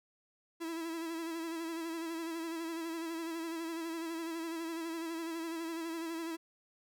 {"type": "tone with vibrato", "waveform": "45% pulse", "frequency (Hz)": 329.6, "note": "E4", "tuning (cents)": 0, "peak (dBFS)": -37, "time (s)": [0.6, 6.37], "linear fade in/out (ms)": 20, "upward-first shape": "sine", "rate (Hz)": 12, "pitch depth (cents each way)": 43, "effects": []}